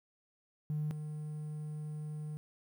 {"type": "tone pair in turn", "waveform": "triangle", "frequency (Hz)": [151.3, 151.97], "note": ["D#3", "D#3"], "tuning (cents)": [-48, -40], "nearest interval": "unison", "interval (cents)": 8, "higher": "second", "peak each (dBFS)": [-29, -36], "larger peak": "first", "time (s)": [[0.7, 0.91], [0.91, 2.37]], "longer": "second", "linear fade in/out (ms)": 0, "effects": ["tanh soft clip ceiling -29 dBFS", "11-bit"]}